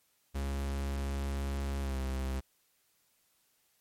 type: tone with pitch glide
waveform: 45% pulse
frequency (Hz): 69 to 66.3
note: C#2 to C2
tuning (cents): -7 to +23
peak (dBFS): -32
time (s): 0.34-2.41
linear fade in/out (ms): 20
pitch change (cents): -70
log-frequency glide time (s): 1.8-1.98
effects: white hiss -72 dBFS RMS until 3.8 s + MP3 64 kbps